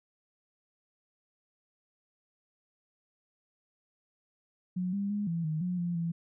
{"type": "tone with pitch steps", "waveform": "sine", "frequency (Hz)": [181.8, 200, 206, 167.6, 155.9, 179.7, 173.5, 167.9], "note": ["F#3", "G3", "G#3", "E3", "D#3", "F3", "F3", "E3"], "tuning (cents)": [-30, 35, -14, 29, 4, 50, -11, 32], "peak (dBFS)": -29, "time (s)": [4.76, 6.12], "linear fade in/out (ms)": 10, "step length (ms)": 170, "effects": []}